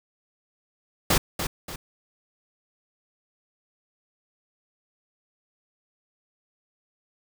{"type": "noise with echo", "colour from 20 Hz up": "pink", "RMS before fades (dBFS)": -20, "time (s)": [1.1, 1.18], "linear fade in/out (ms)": 5, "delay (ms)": 290, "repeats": 2, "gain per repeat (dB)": -8, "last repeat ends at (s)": 1.76, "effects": []}